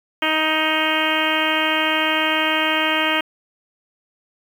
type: harmonic tone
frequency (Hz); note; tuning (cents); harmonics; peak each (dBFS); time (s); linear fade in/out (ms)
313.3; D#4; +12; 1 / 2 / 3 / 4 / 5 / 6 / 7 / 8 / 9 / 10; -26 / -26 / -26 / -26 / -26 / -26 / -26 / -26 / -26 / -26; 0.22-3.21; 5
effects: 7-bit